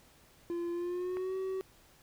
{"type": "tone with pitch glide", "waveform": "triangle", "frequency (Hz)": [343.9, 379.4], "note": ["F4", "F#4"], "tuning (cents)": [-27, 43], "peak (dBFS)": -31, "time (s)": [0.5, 1.61], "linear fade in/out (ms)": 0, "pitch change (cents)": 170, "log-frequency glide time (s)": [0.72, 1.36]}
{"type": "click", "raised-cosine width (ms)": 0.5, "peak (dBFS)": -30, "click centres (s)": 1.17}
{"effects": ["pink hiss -62 dBFS RMS until 2.02 s"]}